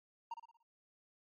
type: tone with echo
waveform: triangle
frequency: 927 Hz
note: A#5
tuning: 10 cents flat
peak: -37 dBFS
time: 0.31-0.34 s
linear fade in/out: 5 ms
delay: 58 ms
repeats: 5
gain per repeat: -7 dB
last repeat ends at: 0.63 s
effects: MP3 32 kbps